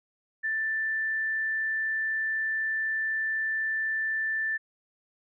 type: tone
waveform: sine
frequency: 1768 Hz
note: A6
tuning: 8 cents sharp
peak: -26 dBFS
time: 0.43-4.58 s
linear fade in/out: 20 ms
effects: none